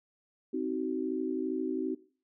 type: chord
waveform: sine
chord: C diminished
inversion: none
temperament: just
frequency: 261.6 / 314 / 376.7 Hz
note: C4 / Eb4 / Gb4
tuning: 0 / +16 / +31 cents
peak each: -34 dBFS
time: 0.53-1.95 s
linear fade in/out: 10 ms
effects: noise-tail reverb RT60 0.4 s tail -18 dB re dry